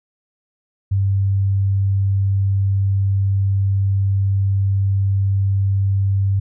sine tone, 98 Hz, G2, in tune, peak -14 dBFS, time 0.91-6.4 s, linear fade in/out 10 ms, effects none

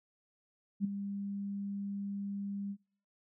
sine tone with ADSR envelope, 200 Hz, G3, 35 cents sharp, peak -26 dBFS, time 0.8-2.77 s, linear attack 46 ms, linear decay 9 ms, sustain -10 dB, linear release 63 ms, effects noise-tail reverb RT60 0.5 s tail -23 dB re dry

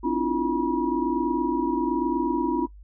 sine tone cluster, 260.2 / 298.4 / 326.5 / 347.6 / 964 Hz, C4 / D4 / E4 / F4 / B5, -9 / +28 / -17 / -8 / -42 cents, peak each -28 dBFS, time 0.03-2.67 s, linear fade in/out 20 ms, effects noise-tail reverb RT60 0.1 s tail -20 dB re dry + added 50 Hz sine -43 dBFS peak until 2.83 s

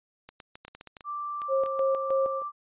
clicks, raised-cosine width 0.2 ms, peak -26 dBFS, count 12, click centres 0.29 / 0.402 / 0.555 / 0.65 / 0.681 / 0.75 / 0.811 / 0.873 / 0.968 / 1.008 / 1.418 / 1.661 s
sine tone, 1174.7 Hz, D6, in tune, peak -31 dBFS, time 1.04-2.52 s, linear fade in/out 50 ms
sine tone with tremolo, 537 Hz, C5, 45 cents sharp, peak -22 dBFS, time 1.48-2.43 s, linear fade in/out 50 ms, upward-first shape square, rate 3.2 Hz, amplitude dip 60%
effects resampled to 8000 Hz

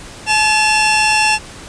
sawtooth tone pair together, 860 / 2717 Hz, A5 / F7, -40 / -48 cents, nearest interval octave + minor sixth, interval 1992 cents, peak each -10 dBFS, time 0.26-1.39 s, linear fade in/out 50 ms, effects pink hiss -34 dBFS RMS until 1.68 s + resampled to 22050 Hz

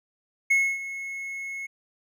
triangle tone with ADSR envelope, 2180 Hz, C#7, 29 cents flat, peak -15 dBFS, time 0.5-1.67 s, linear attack 11 ms, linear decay 270 ms, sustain -15 dB, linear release 15 ms, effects none

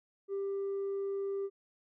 triangle tone with tanh clipping, 394.7 Hz, G4, 12 cents sharp, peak -33 dBFS, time 0.28-1.5 s, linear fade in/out 50 ms, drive 6 dB, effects none

